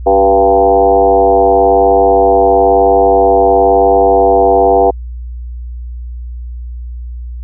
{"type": "tone with frequency modulation", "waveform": "sine", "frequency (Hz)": 587.3, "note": "D5", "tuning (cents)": 0, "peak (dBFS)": -5, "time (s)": [0.06, 4.91], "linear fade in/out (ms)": 10, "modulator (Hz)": 99, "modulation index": 2.3, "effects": ["added 60 Hz sine -21 dBFS peak until 7.43 s"]}